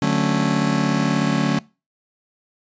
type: chord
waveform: 40% pulse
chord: D major seventh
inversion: none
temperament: just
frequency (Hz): 146.83 / 183.54 / 220.2 / 275.3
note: D3 / F#3 / A3 / C#4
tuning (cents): 0 / -14 / +2 / -12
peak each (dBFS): -22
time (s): 0.02-1.59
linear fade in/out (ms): 2
effects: noise-tail reverb RT60 0.3 s tail -23 dB re dry + resampled to 16000 Hz